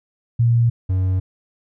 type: tone pair in turn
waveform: sine / triangle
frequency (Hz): 117.6 / 93.34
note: A#2 / F#2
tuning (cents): +16 / +16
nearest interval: major third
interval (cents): 400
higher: first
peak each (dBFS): -12 / -14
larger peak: first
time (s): 0.39-0.7 / 0.89-1.2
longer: neither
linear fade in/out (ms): 10
effects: none